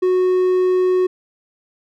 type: tone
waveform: triangle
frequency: 367.6 Hz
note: F#4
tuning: 11 cents flat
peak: -11 dBFS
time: 0.02-1.07 s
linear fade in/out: 10 ms
effects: none